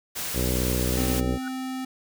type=noise; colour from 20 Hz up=white; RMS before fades=-31 dBFS; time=0.15-1.21 s; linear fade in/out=20 ms
type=harmonic tone; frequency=62.3 Hz; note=B1; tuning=16 cents sharp; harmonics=1 / 2 / 3 / 4 / 5 / 6 / 7 / 8 / 9; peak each=-27 / -30 / -32 / -33 / -34 / -35 / -35 / -36 / -37 dBFS; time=0.33-1.39 s; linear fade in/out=50 ms
type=tone; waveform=square; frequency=259.9 Hz; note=C4; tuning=11 cents flat; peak=-30 dBFS; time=0.97-1.85 s; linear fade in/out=5 ms
type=tone with exponential growth; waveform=sine; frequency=1466 Hz; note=F#6; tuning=16 cents flat; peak=-30 dBFS; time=1.37-1.48 s; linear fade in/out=1 ms; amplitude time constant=22 ms
effects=none